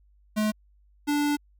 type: tone pair in turn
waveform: square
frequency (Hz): 213.8 / 292.2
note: A3 / D4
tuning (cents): -49 / -9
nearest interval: perfect fourth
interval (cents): 540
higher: second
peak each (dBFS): -23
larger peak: neither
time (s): 0.36-0.52 / 1.07-1.37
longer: second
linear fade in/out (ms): 20
effects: added 50 Hz sine -57 dBFS peak until 1.59 s